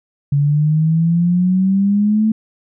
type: exponential sweep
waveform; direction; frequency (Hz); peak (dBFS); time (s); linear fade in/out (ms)
sine; up; 140.8 to 221; -11; 0.32-2.32; 5
effects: none